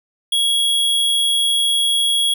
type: tone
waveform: square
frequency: 3322 Hz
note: G#7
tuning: in tune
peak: -15 dBFS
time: 0.32-2.34 s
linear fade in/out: 5 ms
effects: none